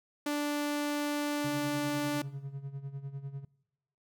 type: tone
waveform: sawtooth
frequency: 293 Hz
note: D4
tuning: 4 cents flat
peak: -26 dBFS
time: 0.26-2.22 s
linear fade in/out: 5 ms
type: tone with tremolo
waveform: triangle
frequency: 138.4 Hz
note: C#3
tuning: 2 cents flat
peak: -33 dBFS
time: 1.44-3.45 s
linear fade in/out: 5 ms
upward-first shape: sine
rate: 10 Hz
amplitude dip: 75%
effects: noise-tail reverb RT60 0.9 s tail -24 dB re dry

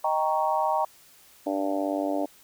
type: chord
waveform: sine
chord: Eb dominant seventh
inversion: none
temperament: equal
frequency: 622.3 / 784 / 932.3 / 1108.7 Hz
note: Eb5 / G5 / Bb5 / Db6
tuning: 0 / 0 / 0 / 0 cents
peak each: -28 / -27 / -26 / -31 dBFS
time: 0.04-0.85 s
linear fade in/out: 5 ms
type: harmonic tone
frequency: 98 Hz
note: G2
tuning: in tune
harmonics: 3 / 4 / 5 / 6 / 7 / 8 / 9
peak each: -28 / -38 / -37 / -30 / -32 / -38 / -40 dBFS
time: 1.46-2.26 s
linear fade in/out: 10 ms
effects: white hiss -55 dBFS RMS until 2.43 s

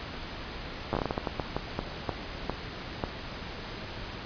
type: slowing click train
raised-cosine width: 1 ms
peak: -14 dBFS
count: 16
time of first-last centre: 0.93-3.038 s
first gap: 9 ms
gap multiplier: 1.34
effects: pink hiss -39 dBFS RMS until 4.25 s + resampled to 11025 Hz

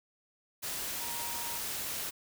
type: tone in noise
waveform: sine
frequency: 942 Hz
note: A#5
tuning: 18 cents sharp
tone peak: -43 dBFS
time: 1-1.59 s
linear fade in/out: 20 ms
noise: white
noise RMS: -37 dBFS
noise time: 0.62-2.11 s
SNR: -9 dB
effects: none

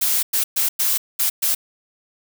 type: noise bursts at uneven times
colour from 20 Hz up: blue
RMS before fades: -19 dBFS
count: 6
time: 0.01-0.23 / 0.33-0.44 / 0.56-0.69 / 0.79-0.98 / 1.19-1.3 / 1.42-1.55 s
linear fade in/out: 10 ms
effects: none

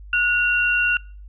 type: tone pair together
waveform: sine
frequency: 1454 / 2754 Hz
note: F#6 / F7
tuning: -31 / -25 cents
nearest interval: major seventh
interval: 1106 cents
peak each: -19 dBFS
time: 0.13-0.97 s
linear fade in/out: 2 ms
effects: noise-tail reverb RT60 0.4 s tail -25 dB re dry + added 50 Hz sine -37 dBFS peak until 1.28 s

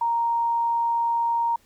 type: tone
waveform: sine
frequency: 932.3 Hz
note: A#5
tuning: in tune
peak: -20 dBFS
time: 0.01-1.56 s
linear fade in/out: 5 ms
effects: pink hiss -60 dBFS RMS until 1.65 s

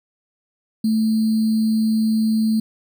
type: tone with sample-and-hold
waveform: sine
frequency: 220 Hz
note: A3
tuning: in tune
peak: -15 dBFS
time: 0.84-2.6 s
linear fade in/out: 5 ms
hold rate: 4410 Hz
effects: none

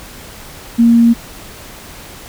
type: tone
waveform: sine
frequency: 233.1 Hz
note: A#3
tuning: in tune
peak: -5 dBFS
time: 0.78-1.14 s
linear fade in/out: 20 ms
effects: pink hiss -34 dBFS RMS until 2.28 s

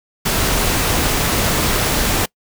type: noise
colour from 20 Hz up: pink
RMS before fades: -17 dBFS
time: 0.25-2.26 s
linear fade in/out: 10 ms
effects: noise-tail reverb RT60 0.1 s tail -25 dB re dry

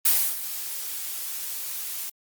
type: noise with ADSR envelope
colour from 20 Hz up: blue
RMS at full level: -18 dBFS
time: 0.05-2.1 s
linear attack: 8 ms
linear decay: 300 ms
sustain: -14 dB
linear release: 14 ms
effects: Opus 32 kbps

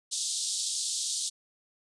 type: band-pass noise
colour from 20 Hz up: white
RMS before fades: -32 dBFS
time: 0.11-1.3 s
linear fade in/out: 20 ms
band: 3500 to 9200 Hz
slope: 48 dB/octave
effects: resampled to 24000 Hz

